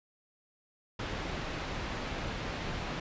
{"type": "low-pass noise", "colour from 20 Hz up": "pink", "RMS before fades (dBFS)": -37, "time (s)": [0.99, 3], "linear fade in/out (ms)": 5, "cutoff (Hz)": 3600, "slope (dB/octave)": 12, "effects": ["resampled to 16000 Hz"]}